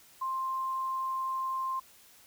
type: tone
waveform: sine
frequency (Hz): 1052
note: C6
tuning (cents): +9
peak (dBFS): -30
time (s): 0.21-1.8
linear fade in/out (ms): 10
effects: white hiss -58 dBFS RMS until 2.26 s